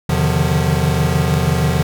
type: tone cluster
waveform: square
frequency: 82 / 128.9 / 147.6 / 154 / 175.6 Hz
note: E2 / C3 / D3 / D#3 / F3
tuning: -9 / -26 / +9 / -17 / +10 cents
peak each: -21 dBFS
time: 0.09-1.83 s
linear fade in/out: 5 ms
effects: none